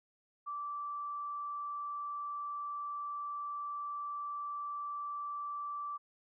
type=tone; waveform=sine; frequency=1165 Hz; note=D6; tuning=14 cents flat; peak=-37 dBFS; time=0.46-5.98 s; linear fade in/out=20 ms; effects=none